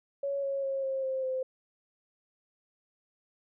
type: tone with pitch steps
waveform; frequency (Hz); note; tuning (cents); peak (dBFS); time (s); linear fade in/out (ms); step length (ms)
sine; 558 / 550 / 542.1 / 534.3 / 526.7 / 519.1; C#5 / C#5 / C#5 / C5 / C5 / C5; +11 / -14 / -39 / +36 / +11 / -14; -29; 0.23-1.43; 5; 200
effects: none